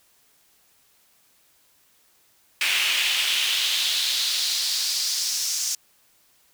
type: noise with high-pass filter sweep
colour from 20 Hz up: brown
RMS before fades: -24 dBFS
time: 2.61-5.75 s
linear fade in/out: 2 ms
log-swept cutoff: 2500 to 6000 Hz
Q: 2.8
effects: white hiss -61 dBFS RMS until 6.53 s